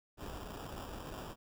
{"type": "noise with sample-and-hold", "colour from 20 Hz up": "pink", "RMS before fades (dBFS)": -45, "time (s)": [0.17, 1.36], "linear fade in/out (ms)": 50, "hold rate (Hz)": 2100, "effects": []}